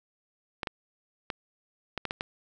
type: clicks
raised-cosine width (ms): 0.3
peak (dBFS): -15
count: 7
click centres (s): 0.632 / 0.672 / 1.302 / 1.977 / 2.053 / 2.109 / 2.209
effects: none